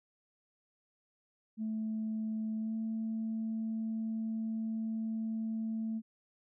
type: tone with pitch glide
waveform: sine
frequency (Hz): 219 to 222.4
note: A3 to A3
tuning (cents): -8 to +19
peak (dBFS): -32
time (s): 1.57-6.02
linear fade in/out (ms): 50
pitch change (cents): +27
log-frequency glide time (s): 2.58-2.75
effects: tanh soft clip ceiling -29 dBFS